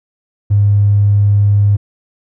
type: tone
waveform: triangle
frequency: 102 Hz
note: G#2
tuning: 31 cents flat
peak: -3 dBFS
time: 0.5-1.77 s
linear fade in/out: 20 ms
effects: tanh soft clip ceiling -5 dBFS